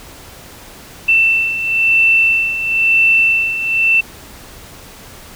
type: beating tone pair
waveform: sine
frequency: 2674 / 2675 Hz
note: E7 / E7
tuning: +24 / +25 cents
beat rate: 1 Hz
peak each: -17 / -11 dBFS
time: 1.08-4.01 s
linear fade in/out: 10 ms
effects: pink hiss -37 dBFS RMS until 5.35 s